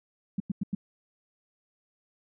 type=tone bursts; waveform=sine; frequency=196.1 Hz; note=G3; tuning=1 cent sharp; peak=-25 dBFS; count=4; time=0.38-0.75 s; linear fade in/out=5 ms; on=22 ms; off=94 ms; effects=none